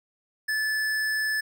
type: tone with tanh clipping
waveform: sine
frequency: 1738 Hz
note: A6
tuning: 22 cents flat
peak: -26 dBFS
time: 0.48-1.41 s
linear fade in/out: 10 ms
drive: 16 dB
effects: none